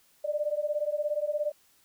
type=beating tone pair; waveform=sine; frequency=587.3 / 604.3 Hz; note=D5 / D5; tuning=0 / +49 cents; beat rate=17 Hz; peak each=-30 dBFS; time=0.24-1.52 s; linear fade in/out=10 ms; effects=white hiss -64 dBFS RMS until 1.84 s